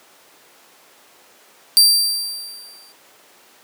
sawtooth tone with exponential decay, 4699 Hz, D8, in tune, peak -4 dBFS, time 1.77-2.92 s, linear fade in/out 0 ms, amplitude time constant 250 ms, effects pink hiss -49 dBFS RMS until 3.63 s + high-pass 400 Hz 12 dB/octave

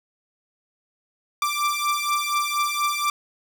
sawtooth beating tone pair, 1174.7 / 1178.9 Hz, D6 / D6, 0 / +6 cents, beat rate 4.2 Hz, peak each -21 dBFS, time 1.42-3.1 s, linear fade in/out 2 ms, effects none

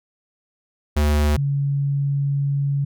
square / sine tone pair in turn, 74.3 / 140.58 Hz, D2 / C#3, +21 / +25 cents, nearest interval major seventh, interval 1104 cents, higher second, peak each -16 / -18 dBFS, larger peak first, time 0.96-1.37 / 1.37-2.85 s, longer second, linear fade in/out 10 ms, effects none

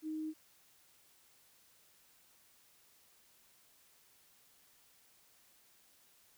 sine tone, 312.1 Hz, D#4, 5 cents sharp, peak -37 dBFS, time 0.02-0.34 s, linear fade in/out 50 ms, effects white hiss -67 dBFS RMS until 6.37 s

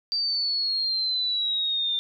sine exponential sweep, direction down, 4672 to 3582 Hz, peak -23 dBFS, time 0.12-1.99 s, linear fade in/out 0 ms, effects none

